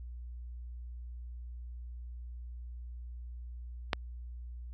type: click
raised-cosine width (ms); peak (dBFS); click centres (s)
0.3; -11; 3.932
effects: added 60 Hz sine -41 dBFS peak until 4.73 s + AAC 32 kbps